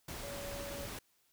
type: tone in noise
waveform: sine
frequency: 565 Hz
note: C#5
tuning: 33 cents sharp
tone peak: -44 dBFS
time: 0.23-0.86 s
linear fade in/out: 5 ms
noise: pink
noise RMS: -44 dBFS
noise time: 0.08-0.99 s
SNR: -3 dB
effects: white hiss -73 dBFS RMS until 1.32 s